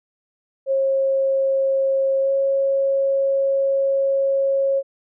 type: tone with pitch glide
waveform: sine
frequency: 540 to 546 Hz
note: C#5 to C#5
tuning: -45 to -26 cents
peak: -16 dBFS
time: 0.66-4.83 s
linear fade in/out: 50 ms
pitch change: +19 cents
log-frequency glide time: 2.21-2.31 s
effects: none